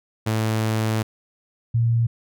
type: tone pair in turn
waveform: sawtooth / sine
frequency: 110 / 116.27 Hz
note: A2 / A#2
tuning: 0 / -4 cents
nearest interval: minor second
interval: 96 cents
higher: second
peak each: -16 dBFS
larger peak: neither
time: 0.26-1.03 / 1.74-2.07 s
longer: first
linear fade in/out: 10 ms
effects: none